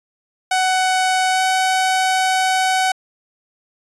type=tone with pitch glide; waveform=sawtooth; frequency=747 to 752.2 Hz; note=F#5 to F#5; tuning=+16 to +28 cents; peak=-11 dBFS; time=0.51-2.92 s; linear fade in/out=5 ms; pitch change=+12 cents; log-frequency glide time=1.31-1.41 s; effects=resampled to 24000 Hz